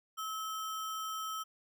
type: tone with sample-and-hold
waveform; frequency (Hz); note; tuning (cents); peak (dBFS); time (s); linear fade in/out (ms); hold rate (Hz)
sine; 1294; E6; -32; -36; 0.17-1.44; 20; 4410
effects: none